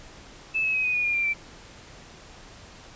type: tone with pitch steps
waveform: sine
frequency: 2618 / 2576 / 2535 / 2494 / 2454 / 2415 / 2376 / 2338 Hz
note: E7 / E7 / D#7 / D#7 / D#7 / D7 / D7 / D7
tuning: -13 / -41 / +32 / +3 / -25 / +48 / +20 / -8 cents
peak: -22 dBFS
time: 0.54-1.34 s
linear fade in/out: 20 ms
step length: 100 ms
effects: pink hiss -47 dBFS RMS until 2.95 s + resampled to 16000 Hz